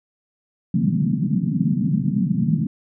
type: band-pass noise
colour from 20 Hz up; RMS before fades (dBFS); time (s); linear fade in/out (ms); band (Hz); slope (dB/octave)
pink; -20; 0.74-2.67; 5; 140 to 240; 48
effects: none